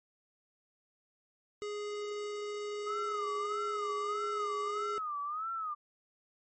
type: tone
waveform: square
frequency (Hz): 415.3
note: G#4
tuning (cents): 0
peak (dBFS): -37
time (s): 1.62-4.98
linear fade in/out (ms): 0
type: tone with vibrato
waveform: sine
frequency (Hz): 1244.5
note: D#6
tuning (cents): 0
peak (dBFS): -34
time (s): 2.86-5.75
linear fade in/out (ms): 20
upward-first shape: sine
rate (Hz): 1.6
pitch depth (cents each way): 140
effects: MP3 32 kbps